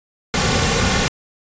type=noise with comb filter; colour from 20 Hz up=pink; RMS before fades=-17 dBFS; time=0.34-1.08 s; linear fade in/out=0 ms; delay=3.1 ms; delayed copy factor=-0.6; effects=resampled to 16000 Hz